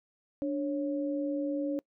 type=tone pair together; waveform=sine; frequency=292.1 / 550 Hz; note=D4 / C#5; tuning=-9 / -14 cents; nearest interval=major seventh; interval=1095 cents; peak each=-30 / -34 dBFS; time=0.42-1.79 s; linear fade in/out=0 ms; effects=noise-tail reverb RT60 0.1 s tail -25 dB re dry